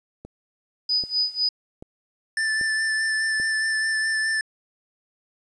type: click train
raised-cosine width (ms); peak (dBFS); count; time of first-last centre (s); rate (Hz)
2; -25; 5; 0.25-3.4; 1.27
type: tone with tremolo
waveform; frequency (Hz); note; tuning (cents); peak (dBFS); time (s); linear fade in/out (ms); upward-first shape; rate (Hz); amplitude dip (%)
sine; 4978; D#8; 0; -18; 0.89-1.49; 5; sine; 4; 90
type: tone with vibrato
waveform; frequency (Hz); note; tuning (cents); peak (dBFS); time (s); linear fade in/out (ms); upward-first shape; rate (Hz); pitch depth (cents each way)
square; 1764; A6; +4; -22; 2.37-4.41; 2; sine; 4.8; 16
effects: resampled to 22050 Hz + 9-bit